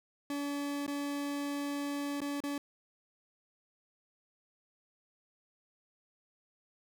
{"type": "tone with dropouts", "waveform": "40% pulse", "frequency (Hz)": 285.6, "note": "D4", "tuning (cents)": -48, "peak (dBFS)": -33, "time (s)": [0.3, 2.58], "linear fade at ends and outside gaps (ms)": 2, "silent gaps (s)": [[0.865, 0.878], [2.205, 2.216], [2.404, 2.437]], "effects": []}